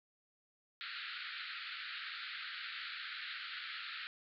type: band-pass noise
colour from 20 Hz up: pink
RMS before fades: -45 dBFS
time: 0.81-4.07 s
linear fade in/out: 0 ms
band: 1300 to 4500 Hz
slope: 96 dB/octave
effects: none